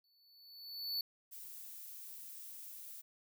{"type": "tone with exponential growth", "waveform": "square", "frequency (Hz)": 4469, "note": "C#8", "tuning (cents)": 13, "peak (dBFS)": -34, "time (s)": [0.04, 1.01], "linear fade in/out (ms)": 2, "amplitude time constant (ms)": 210}
{"type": "noise", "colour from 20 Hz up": "violet", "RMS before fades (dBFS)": -50, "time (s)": [1.31, 3.02], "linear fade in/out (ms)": 20}
{"effects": []}